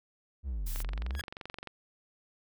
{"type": "linear two-way sweep", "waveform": "triangle", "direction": "down then up", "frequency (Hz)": [73.5, 32.7, 73.5], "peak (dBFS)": -30, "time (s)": [0.43, 1.22], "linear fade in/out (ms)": 50, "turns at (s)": 0.74}
{"type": "noise", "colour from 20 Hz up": "blue", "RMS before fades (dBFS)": -43, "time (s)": [0.66, 0.83], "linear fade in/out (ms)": 10}
{"type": "click train", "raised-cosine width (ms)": 0.3, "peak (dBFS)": -25, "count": 22, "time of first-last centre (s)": [0.76, 1.673], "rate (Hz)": 23}
{"type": "tone with exponential growth", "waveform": "sawtooth", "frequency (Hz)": 1661.2, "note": "G#6", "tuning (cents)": 0, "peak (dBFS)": -29, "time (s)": [1.12, 1.21], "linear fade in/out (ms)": 1, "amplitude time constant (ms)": 18}
{"effects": []}